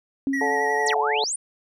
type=tone with exponential decay; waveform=sine; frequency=272.5 Hz; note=C#4; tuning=29 cents flat; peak=-19 dBFS; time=0.27-1.01 s; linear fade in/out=1 ms; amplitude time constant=160 ms
type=tone with vibrato; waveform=triangle; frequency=1912 Hz; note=A#6; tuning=43 cents sharp; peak=-23 dBFS; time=0.33-0.94 s; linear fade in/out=5 ms; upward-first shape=triangle; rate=11 Hz; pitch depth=41 cents each way
type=harmonic tone; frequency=144.9 Hz; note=D3; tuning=23 cents flat; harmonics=3 / 4 / 5 / 6; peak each=-25 / -34 / -28 / -25 dBFS; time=0.41-1.24 s; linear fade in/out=2 ms
type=exponential two-way sweep; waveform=sine; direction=down then up; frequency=9840 to 659 to 9840 Hz; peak=-24 dBFS; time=0.86-1.36 s; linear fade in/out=5 ms; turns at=0.96 s
effects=none